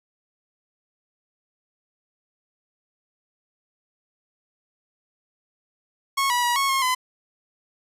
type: tone with pitch steps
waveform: sawtooth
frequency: 1096 / 973 / 963 / 1099 / 1077 / 1015 Hz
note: C#6 / B5 / B5 / C#6 / C6 / B5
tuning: -20 / -26 / -44 / -15 / +50 / +47 cents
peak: -16 dBFS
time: 6.17-6.95 s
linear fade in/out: 10 ms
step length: 130 ms
effects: resampled to 32000 Hz